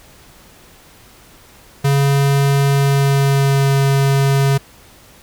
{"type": "tone with pitch glide", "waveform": "square", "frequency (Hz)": [139.5, 137.74], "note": ["C#3", "C#3"], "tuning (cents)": [11, -11], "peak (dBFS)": -12, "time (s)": [1.84, 4.58], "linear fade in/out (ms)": 10, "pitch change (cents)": -22, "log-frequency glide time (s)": [2.68, 3.72], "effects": ["pink hiss -45 dBFS RMS until 5.22 s"]}